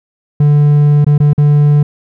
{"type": "tone with dropouts", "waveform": "triangle", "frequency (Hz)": 146.83, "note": "D3", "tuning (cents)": 0, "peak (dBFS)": -3, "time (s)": [0.4, 1.83], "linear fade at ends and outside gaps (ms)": 5, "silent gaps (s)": [[1.046, 1.065], [1.18, 1.201], [1.333, 1.379]], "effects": []}